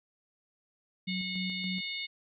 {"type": "tone with tremolo", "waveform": "sine", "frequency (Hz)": 185, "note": "F#3", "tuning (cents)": 0, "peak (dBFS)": -33, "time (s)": [1.07, 1.81], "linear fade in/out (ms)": 10, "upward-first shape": "square", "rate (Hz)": 3.5, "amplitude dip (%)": 50}
{"type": "harmonic tone", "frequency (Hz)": 726, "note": "F#5", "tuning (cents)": -33, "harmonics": [3, 4, 5, 6], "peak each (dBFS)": [-38, -43, -39, -43], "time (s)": [1.07, 2.07], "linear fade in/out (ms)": 20}
{"effects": []}